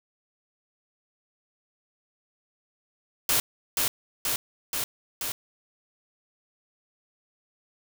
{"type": "noise with echo", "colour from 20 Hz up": "white", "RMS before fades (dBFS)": -23, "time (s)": [3.29, 3.4], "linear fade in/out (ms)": 2, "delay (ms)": 480, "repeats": 4, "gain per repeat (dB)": -2, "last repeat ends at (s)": 5.32, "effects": []}